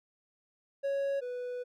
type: tone pair in turn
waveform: triangle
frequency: 554.4 / 493.9 Hz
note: C#5 / B4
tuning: 0 / 0 cents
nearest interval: major second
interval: 200 cents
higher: first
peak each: -27 / -33 dBFS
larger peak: first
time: 0.83-1.21 / 1.21-1.64 s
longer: second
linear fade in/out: 20 ms
effects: none